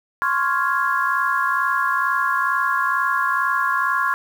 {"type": "chord", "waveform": "sine", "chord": "Db major seventh", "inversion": "third", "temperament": "equal", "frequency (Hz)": [1046.5, 1108.7, 1396.9, 1661.2], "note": ["C6", "Db6", "F6", "Ab6"], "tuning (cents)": [0, 0, 0, 0], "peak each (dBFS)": -23, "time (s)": [0.22, 4.14], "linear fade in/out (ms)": 0, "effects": ["7-bit"]}